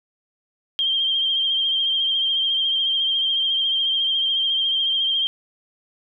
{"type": "tone with vibrato", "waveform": "sine", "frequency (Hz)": 3180, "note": "G7", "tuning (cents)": 24, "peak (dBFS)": -18, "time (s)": [0.79, 5.27], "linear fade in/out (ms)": 0, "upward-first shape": "sine", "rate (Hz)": 14, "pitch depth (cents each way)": 34, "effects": []}